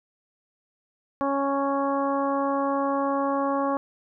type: harmonic tone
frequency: 277.2 Hz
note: C#4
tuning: in tune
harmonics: 1 / 2 / 3 / 4 / 5 / 6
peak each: -27 / -27 / -30 / -28 / -41 / -44 dBFS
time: 1.21-3.77 s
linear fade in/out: 0 ms
effects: none